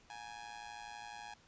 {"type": "tone with amplitude modulation", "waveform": "sawtooth", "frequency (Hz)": 830.6, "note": "G#5", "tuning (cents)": 0, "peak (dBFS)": -39, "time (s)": [0.1, 1.34], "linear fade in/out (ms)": 2, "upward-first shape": "sine", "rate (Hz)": 112, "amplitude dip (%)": 85, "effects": ["pink hiss -65 dBFS RMS until 1.47 s", "resampled to 16000 Hz"]}